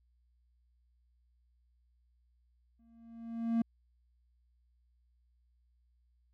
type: tone with exponential growth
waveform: triangle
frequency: 230 Hz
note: A#3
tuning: 23 cents flat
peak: -23 dBFS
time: 2.79-3.62 s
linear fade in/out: 5 ms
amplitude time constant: 180 ms
effects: added 60 Hz sine -68 dBFS peak until 6.33 s